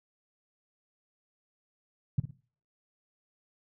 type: tone with echo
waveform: sine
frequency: 135.5 Hz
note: C#3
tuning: 39 cents flat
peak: -20 dBFS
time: 2.18-2.2 s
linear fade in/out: 5 ms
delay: 55 ms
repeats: 2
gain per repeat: -10 dB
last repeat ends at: 2.31 s
effects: noise-tail reverb RT60 0.5 s tail -23 dB re dry